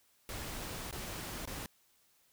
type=noise with dropouts; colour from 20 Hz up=pink; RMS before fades=-42 dBFS; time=0.29-1.66 s; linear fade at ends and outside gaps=1 ms; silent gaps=0.911-0.926 / 1.455-1.474 s; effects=white hiss -70 dBFS RMS until 2.32 s